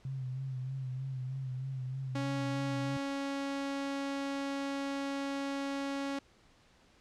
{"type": "tone with vibrato", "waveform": "sine", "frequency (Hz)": 130.9, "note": "C3", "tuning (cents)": 1, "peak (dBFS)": -35, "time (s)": [0.05, 2.97], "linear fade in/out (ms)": 2, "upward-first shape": "sine", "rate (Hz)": 3.2, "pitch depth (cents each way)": 48}
{"type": "tone", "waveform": "sawtooth", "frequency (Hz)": 277.2, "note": "C#4", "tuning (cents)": 0, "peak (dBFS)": -30, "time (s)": [2.15, 6.19], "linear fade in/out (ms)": 5}
{"effects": ["pink hiss -64 dBFS RMS until 7 s", "low-pass 6000 Hz 12 dB/octave"]}